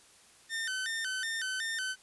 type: tone with vibrato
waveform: sawtooth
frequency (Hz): 1661.2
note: G#6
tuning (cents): 0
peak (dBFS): -29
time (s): 0.49-1.96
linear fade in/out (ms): 50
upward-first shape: square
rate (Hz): 2.7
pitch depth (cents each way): 150
effects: white hiss -59 dBFS RMS until 2.02 s + resampled to 24000 Hz